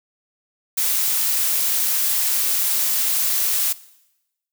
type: noise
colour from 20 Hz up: blue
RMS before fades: -20 dBFS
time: 0.77-3.73 s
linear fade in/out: 10 ms
effects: noise-tail reverb RT60 0.9 s tail -19 dB re dry